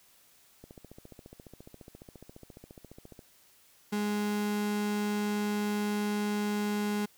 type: click train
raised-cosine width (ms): 2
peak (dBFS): -34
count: 38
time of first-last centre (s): 0.64-3.192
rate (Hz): 14.5
type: tone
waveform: 35% pulse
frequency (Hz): 207.7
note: G#3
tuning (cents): 0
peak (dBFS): -27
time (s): 3.92-7.06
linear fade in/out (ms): 10
effects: white hiss -62 dBFS RMS until 7.17 s